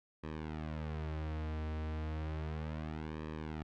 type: tone with flanger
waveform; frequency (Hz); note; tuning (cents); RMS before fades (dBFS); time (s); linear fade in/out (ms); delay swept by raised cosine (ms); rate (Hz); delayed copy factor
sawtooth; 77.78; D#2; 0; -40; 0.23-3.63; 10; 1.4 to 5.7; 0.33; -1
effects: low-pass 3000 Hz 12 dB/octave